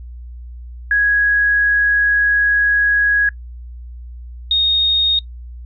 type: tone pair in turn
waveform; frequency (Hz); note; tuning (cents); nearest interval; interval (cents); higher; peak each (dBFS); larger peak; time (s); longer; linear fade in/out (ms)
sine; 1661.2 / 3714; G#6 / A#7; 0 / -7; octave + major second; 1393; second; -11; neither; 0.91-3.29 / 4.51-5.19; first; 2
effects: noise-tail reverb RT60 0.1 s tail -22 dB re dry + added 60 Hz sine -30 dBFS peak until 5.65 s